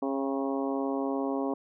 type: harmonic tone with a mistuned harmonic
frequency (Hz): 136.7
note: C#3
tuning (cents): -24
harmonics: 2 / 3 / 4 / 5 / 6 / 7 / 8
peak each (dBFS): -30 / -34 / -36 / -38 / -40 / -41 / -42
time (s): 0.02-1.54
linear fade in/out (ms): 5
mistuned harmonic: 6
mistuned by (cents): -35
effects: none